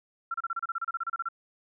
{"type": "tone bursts", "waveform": "sine", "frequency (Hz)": 1359, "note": "F6", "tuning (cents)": -48, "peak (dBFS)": -28, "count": 16, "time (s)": [0.31, 1.287], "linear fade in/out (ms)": 5, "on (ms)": 32, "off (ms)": 31, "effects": []}